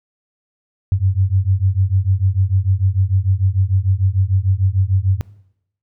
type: beating tone pair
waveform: sine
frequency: 92.5 / 99.2 Hz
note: F#2 / G2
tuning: 0 / +21 cents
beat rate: 6.7 Hz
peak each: -16 dBFS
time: 0.92-5.21 s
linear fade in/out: 0 ms
effects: noise-tail reverb RT60 0.8 s tail -21 dB re dry